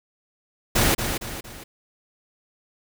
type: noise with echo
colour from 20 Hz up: pink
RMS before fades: -19 dBFS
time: 0.75-0.95 s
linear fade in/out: 10 ms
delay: 230 ms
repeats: 3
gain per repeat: -7 dB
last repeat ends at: 1.64 s
effects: none